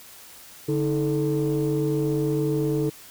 sine tone cluster, 145.2 / 315.6 / 437.3 Hz, D3 / D#4 / A4, -19 / +25 / -11 cents, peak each -24 dBFS, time 0.68-2.9 s, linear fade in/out 10 ms, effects tanh soft clip ceiling -16 dBFS + white hiss -46 dBFS RMS until 3.1 s

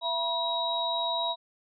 sine tone cluster, 674 / 968 / 3826 Hz, E5 / B5 / A#7, +38 / -35 / +44 cents, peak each -32 / -31 / -30 dBFS, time 0.01-1.36 s, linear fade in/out 50 ms, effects none

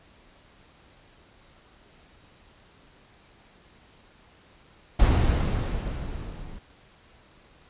brown noise with level ramp, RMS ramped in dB -17 to -41 dBFS, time 4.99-6.59 s, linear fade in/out 10 ms, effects pink hiss -56 dBFS RMS until 7.69 s + resampled to 8000 Hz

